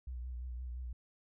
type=tone with vibrato; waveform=sine; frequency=61.74 Hz; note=B1; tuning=in tune; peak=-39 dBFS; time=0.07-0.93 s; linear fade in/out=5 ms; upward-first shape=triangle; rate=5.8 Hz; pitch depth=64 cents each way; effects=none